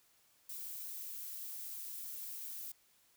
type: noise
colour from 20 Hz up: violet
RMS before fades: -45 dBFS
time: 0.49-2.72 s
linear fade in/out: 5 ms
effects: white hiss -70 dBFS RMS until 3.16 s